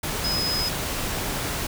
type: tone in noise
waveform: sine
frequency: 5060 Hz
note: D#8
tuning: 28 cents sharp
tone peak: -24 dBFS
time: 0.24-0.69 s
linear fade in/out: 5 ms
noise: pink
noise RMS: -28 dBFS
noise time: 0.03-1.67 s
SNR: +1 dB
effects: none